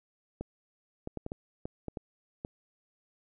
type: clicks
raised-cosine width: 2 ms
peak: -23 dBFS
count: 9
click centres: 0.41 / 1.074 / 1.173 / 1.264 / 1.319 / 1.655 / 1.883 / 1.972 / 2.449 s
effects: none